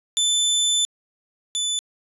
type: tone pair in turn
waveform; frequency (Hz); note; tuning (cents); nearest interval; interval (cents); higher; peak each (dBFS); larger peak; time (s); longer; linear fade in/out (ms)
25% pulse; 3520 / 3498; A7 / A7; 0 / -11; unison; 11; first; -14 / -18; first; 0.17-0.85 / 1.55-1.79; first; 0
effects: resampled to 32000 Hz